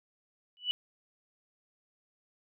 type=tone with exponential growth; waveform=sine; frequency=2960 Hz; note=F#7; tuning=in tune; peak=-23 dBFS; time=0.57-0.71 s; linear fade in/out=0 ms; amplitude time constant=30 ms; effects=none